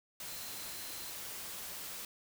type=tone in noise; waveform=sine; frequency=4100 Hz; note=C8; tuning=36 cents flat; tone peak=-52 dBFS; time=0.28-1.1 s; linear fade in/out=2 ms; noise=white; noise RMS=-44 dBFS; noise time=0.2-2.05 s; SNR=-11 dB; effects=none